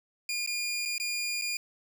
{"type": "tone with dropouts", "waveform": "20% pulse", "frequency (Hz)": 2420, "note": "D#7", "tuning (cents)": -49, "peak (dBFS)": -25, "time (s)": [0.29, 1.57], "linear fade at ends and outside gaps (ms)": 2, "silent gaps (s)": [[0.463, 0.474], [0.853, 0.857], [0.981, 0.999], [1.414, 1.42]], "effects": []}